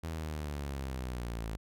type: linear sweep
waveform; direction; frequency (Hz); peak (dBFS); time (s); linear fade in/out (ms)
sawtooth; down; 82.41 to 53.3; -32; 0.03-1.57; 10
effects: none